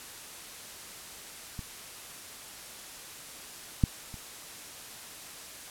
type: clicks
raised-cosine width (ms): 5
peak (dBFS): -25 / -9 / -30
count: 3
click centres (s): 1.592 / 3.838 / 4.142
effects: white hiss -45 dBFS RMS until 5.7 s + low-pass 12000 Hz 12 dB/octave